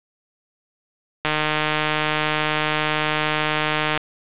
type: click train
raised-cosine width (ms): 0.3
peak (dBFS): -4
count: 418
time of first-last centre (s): 1.25-3.975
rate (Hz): 153
effects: resampled to 8000 Hz + 7-bit